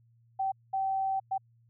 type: tone bursts at uneven times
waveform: sine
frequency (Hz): 772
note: G5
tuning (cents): -27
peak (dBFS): -27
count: 3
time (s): 0.39-0.52 / 0.73-1.2 / 1.31-1.38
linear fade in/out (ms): 10
effects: added 116 Hz sine -61 dBFS peak until 1.69 s